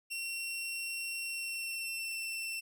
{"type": "tone with pitch glide", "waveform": "sawtooth", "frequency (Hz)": [2728, 2690], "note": ["F7", "E7"], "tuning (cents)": [-41, 34], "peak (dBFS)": -33, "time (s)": [0.1, 2.61], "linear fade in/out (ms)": 20, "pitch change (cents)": -25, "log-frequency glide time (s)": [1.23, 2.17], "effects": []}